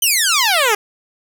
10% pulse exponential sweep, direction down, 3115 to 398.3 Hz, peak -4 dBFS, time 0.02-0.75 s, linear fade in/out 5 ms, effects none

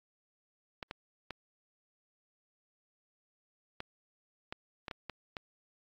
clicks, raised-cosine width 0.3 ms, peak -23 dBFS, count 9, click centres 0.828 / 0.911 / 1.307 / 3.804 / 4.525 / 4.882 / 4.912 / 5.097 / 5.368 s, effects AAC 48 kbps

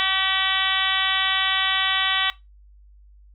harmonic tone with a mistuned harmonic, 381.4 Hz, G4, 47 cents flat, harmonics 2 / 3 / 4 / 5 / 6 / 7 / 8 / 9 / 10, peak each -32 / -27 / -30 / -26 / -30 / -32 / -26 / -26 / -30 dBFS, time 0-2.3 s, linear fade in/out 0 ms, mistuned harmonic 5, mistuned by +18 cents, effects noise-tail reverb RT60 0.2 s tail -19 dB re dry + added 50 Hz sine -47 dBFS peak until 3.34 s

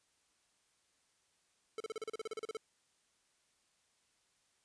square tone bursts, 440 Hz, A4, in tune, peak -39 dBFS, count 14, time 1.78-2.57 s, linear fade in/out 2 ms, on 23 ms, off 36 ms, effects white hiss -75 dBFS RMS until 4.64 s + resampled to 22050 Hz

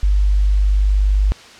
sine tone, 49.84 Hz, G1, 29 cents sharp, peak -11 dBFS, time 0.03-1.32 s, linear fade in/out 0 ms, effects white hiss -40 dBFS RMS until 1.59 s + low-pass 5000 Hz 12 dB/octave

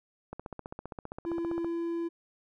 click train, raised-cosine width 1 ms, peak -25 dBFS, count 21, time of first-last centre 0.33-1.646 s, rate 15.2 Hz
triangle tone, 337.1 Hz, E4, 39 cents sharp, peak -28 dBFS, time 1.25-2.09 s, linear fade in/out 20 ms
effects none

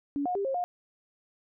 sine tone with pitch steps, 284.2 / 721 / 398.2 / 537 / 713 Hz, C#4 / F#5 / G4 / C5 / F5, +43 / -45 / +27 / +45 / +36 cents, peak -27 dBFS, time 0.16-0.64 s, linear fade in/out 0 ms, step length 96 ms, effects none

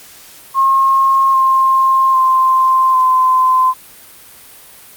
sine tone with pitch steps, 1076 / 1060.6 / 1045.4 / 1030.4 Hz, C6 / C6 / C6 / C6, +48 / +23 / -2 / -27 cents, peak -8 dBFS, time 0.54-3.74 s, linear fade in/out 50 ms, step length 800 ms, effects white hiss -39 dBFS RMS until 4.96 s + Opus 48 kbps

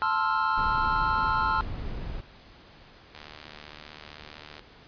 triangle chord, F major seventh, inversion first, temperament equal, 880 / 1046.5 / 1318.5 / 1396.9 Hz, A5 / C6 / E6 / F6, 0 / 0 / 0 / 0 cents, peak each -27 dBFS, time 0.02-1.61 s, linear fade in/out 0 ms
brown noise, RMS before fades -34 dBFS, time 0.57-2.21 s, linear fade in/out 10 ms
click train, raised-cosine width 0.2 ms, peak -25 dBFS, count 110, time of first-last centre 3.15-4.594 s, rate 75.5 Hz
effects pink hiss -52 dBFS RMS until 4.87 s + resampled to 11025 Hz

